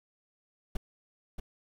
brown noise with echo, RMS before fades -30 dBFS, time 0.75-0.77 s, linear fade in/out 5 ms, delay 630 ms, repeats 1, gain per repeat -7 dB, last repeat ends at 1.4 s, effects none

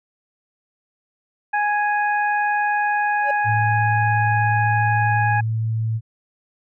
harmonic tone, 830.6 Hz, G#5, in tune, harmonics 1 / 2 / 3, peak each -19 / -22 / -31 dBFS, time 1.53-5.41 s, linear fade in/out 10 ms
triangle tone with exponential growth, 571 Hz, D5, 49 cents flat, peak -17 dBFS, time 3.19-3.31 s, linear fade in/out 5 ms, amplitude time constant 25 ms
sine tone with pitch glide, 110.4 to 111.75 Hz, A2 to A2, +6 to +27 cents, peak -19 dBFS, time 3.44-6.01 s, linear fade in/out 50 ms, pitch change +21 cents, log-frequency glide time 4.33-5.68 s
effects none

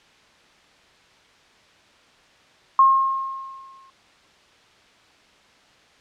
sine tone with exponential decay, 1073 Hz, C6, 43 cents sharp, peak -9 dBFS, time 2.79-3.9 s, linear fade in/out 2 ms, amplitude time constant 240 ms, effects white hiss -54 dBFS RMS until 6 s + low-pass 4000 Hz 12 dB/octave

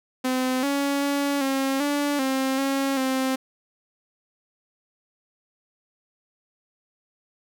sawtooth tone with pitch steps, 256.7 / 280.9 / 282.7 / 269.6 / 288.5 / 265.5 / 272.9 / 262.6 Hz, C4 / C#4 / C#4 / C#4 / D4 / C4 / C#4 / C4, -33 / +23 / +34 / -48 / -31 / +25 / -27 / +6 cents, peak -18 dBFS, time 0.24-3.36 s, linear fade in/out 10 ms, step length 390 ms, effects none

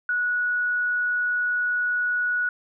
sine tone, 1465 Hz, F#6, 18 cents flat, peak -21 dBFS, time 0.09-2.49 s, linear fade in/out 2 ms, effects none

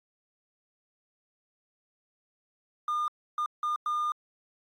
triangle tone bursts at uneven times, 1211 Hz, D#6, 47 cents flat, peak -24 dBFS, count 4, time 2.88-3.08 / 3.38-3.46 / 3.63-3.76 / 3.86-4.12 s, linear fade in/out 2 ms, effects tanh soft clip ceiling -21 dBFS + AAC 48 kbps

